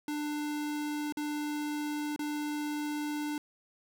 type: tone with dropouts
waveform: square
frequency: 297.3 Hz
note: D4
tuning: 21 cents sharp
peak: -33 dBFS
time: 0.08-3.38 s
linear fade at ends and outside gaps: 2 ms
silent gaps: 1.124-1.171 / 2.162-2.192 s
effects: none